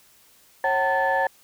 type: tone cluster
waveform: sine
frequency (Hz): 544 / 759 / 903 / 1740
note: C#5 / F#5 / A5 / A6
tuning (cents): -33 / +44 / +45 / -20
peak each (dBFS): -24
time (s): 0.64-1.27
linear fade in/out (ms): 2
effects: tanh soft clip ceiling -12 dBFS + white hiss -56 dBFS RMS until 1.43 s

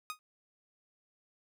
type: tone with exponential decay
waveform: sawtooth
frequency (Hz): 1244.5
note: D#6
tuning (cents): 0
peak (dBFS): -30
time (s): 0.1-0.19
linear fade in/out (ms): 0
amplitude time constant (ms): 19
effects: none

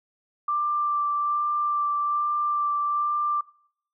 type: tone with vibrato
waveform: sine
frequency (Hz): 1179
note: D6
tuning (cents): +6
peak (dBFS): -22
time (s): 0.48-3.41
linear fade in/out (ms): 5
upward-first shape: sine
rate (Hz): 1.2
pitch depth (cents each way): 11
effects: noise-tail reverb RT60 0.6 s tail -20 dB re dry

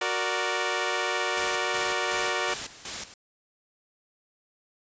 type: chord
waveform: 10% pulse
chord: Gb augmented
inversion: none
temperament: equal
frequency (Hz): 370 / 466.2 / 587.3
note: Gb4 / Bb4 / D5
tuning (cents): 0 / 0 / 0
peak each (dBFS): -22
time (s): 0.01-2.54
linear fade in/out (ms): 5
type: noise with tremolo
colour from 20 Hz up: white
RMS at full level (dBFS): -33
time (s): 1.37-3.14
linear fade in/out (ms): 2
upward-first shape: square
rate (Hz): 2.7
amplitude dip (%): 75
effects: resampled to 16000 Hz

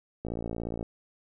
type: click train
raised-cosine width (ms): 2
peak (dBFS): -21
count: 34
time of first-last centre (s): 0.25-0.828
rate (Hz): 57.1
effects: none

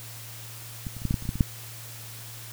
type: clicks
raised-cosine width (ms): 5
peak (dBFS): -20 / -28 / -28 / -14 / -12 / -13 / -26 / -24 / -15 / -20 / -6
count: 11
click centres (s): 0.868 / 0.967 / 1.019 / 1.053 / 1.109 / 1.142 / 1.224 / 1.254 / 1.291 / 1.356 / 1.408
effects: added 114 Hz sine -43 dBFS peak until 2.52 s + white hiss -43 dBFS RMS until 2.52 s

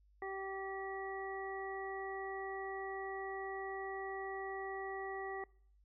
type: harmonic tone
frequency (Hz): 386.8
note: G4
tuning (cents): -23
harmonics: 1 / 2 / 3 / 5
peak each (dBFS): -43 / -45 / -50 / -47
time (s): 0.22-5.44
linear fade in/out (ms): 2
effects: noise-tail reverb RT60 0.6 s tail -24 dB re dry + added 50 Hz sine -65 dBFS peak until 5.84 s

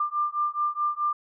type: beating tone pair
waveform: sine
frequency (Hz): 1190 / 1194.7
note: D6 / D6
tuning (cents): +22 / +29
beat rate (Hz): 4.7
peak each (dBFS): -27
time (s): 0-1.13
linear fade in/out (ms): 5
effects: none

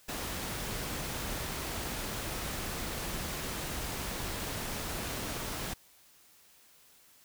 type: noise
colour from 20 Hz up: pink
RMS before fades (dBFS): -37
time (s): 0.08-5.74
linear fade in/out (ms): 10
effects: white hiss -61 dBFS RMS until 7.24 s

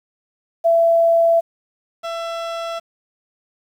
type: tone pair in turn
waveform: sine / 30% pulse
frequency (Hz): 669 / 669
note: E5 / E5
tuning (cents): +25 / +25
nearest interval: unison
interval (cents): 0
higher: neither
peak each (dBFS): -11 / -21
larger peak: first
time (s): 0.64-1.41 / 2.03-2.8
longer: neither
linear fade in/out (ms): 20
effects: low-pass 5000 Hz 12 dB/octave + 8-bit

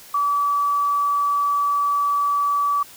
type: tone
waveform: sine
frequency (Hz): 1149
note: D6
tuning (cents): -38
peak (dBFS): -17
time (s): 0.14-2.83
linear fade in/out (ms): 5
effects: white hiss -44 dBFS RMS until 2.96 s

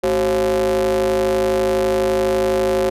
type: ring-modulated tone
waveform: square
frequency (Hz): 80.5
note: E2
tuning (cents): -41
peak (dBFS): -13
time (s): 0.03-2.9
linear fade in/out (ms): 10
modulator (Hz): 457
effects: resampled to 32000 Hz

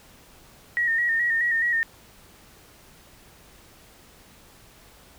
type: tone with vibrato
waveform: sine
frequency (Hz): 1868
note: A#6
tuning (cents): +3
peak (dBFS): -20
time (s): 0.77-1.83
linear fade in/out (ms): 0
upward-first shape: square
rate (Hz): 4.7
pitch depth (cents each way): 40
effects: pink hiss -52 dBFS RMS until 5.18 s

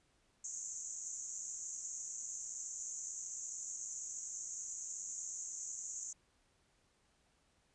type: band-pass noise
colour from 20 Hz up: white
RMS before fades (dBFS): -45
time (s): 0.44-6.13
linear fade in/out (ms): 5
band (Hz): 6300 to 7300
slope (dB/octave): 96
effects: pink hiss -74 dBFS RMS until 7.74 s + resampled to 22050 Hz

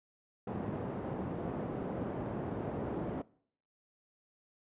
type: band-pass noise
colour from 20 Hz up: pink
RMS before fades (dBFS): -38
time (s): 0.47-3.22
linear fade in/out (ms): 5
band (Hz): 130 to 640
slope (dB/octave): 12
effects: noise-tail reverb RT60 0.6 s tail -22 dB re dry + resampled to 8000 Hz

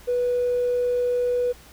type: tone with tanh clipping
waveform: triangle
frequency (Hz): 490.7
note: B4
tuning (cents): -11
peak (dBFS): -19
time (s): 0.07-1.53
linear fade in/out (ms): 20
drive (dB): 1
effects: added 60 Hz sine -50 dBFS peak until 1.72 s + pink hiss -49 dBFS RMS until 1.72 s

